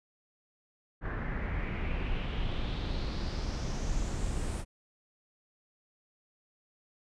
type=noise with low-pass filter sweep; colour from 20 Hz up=brown; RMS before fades=-33 dBFS; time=1.01-4.65 s; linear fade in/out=50 ms; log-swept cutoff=1600 to 9400 Hz; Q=3.6; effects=none